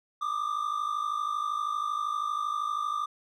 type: tone pair together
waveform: triangle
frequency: 1181 / 1233.7 Hz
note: D6 / D#6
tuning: +9 / -15 cents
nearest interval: minor second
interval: 76 cents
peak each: -28 / -31 dBFS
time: 0.21-3.06 s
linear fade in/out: 10 ms
effects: none